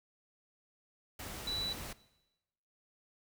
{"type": "tone in noise", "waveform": "sine", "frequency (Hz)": 3951, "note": "B7", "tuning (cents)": 0, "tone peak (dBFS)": -34, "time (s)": [1.47, 1.73], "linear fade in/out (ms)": 5, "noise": "pink", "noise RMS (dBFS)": -44, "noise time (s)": [1.19, 1.93], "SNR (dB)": 7, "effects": ["noise-tail reverb RT60 1.0 s tail -19 dB re dry"]}